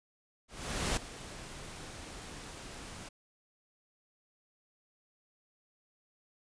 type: noise with ADSR envelope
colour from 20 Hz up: pink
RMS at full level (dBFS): -31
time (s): 0.48-3.09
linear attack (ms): 490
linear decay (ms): 5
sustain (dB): -15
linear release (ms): 9
effects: resampled to 22050 Hz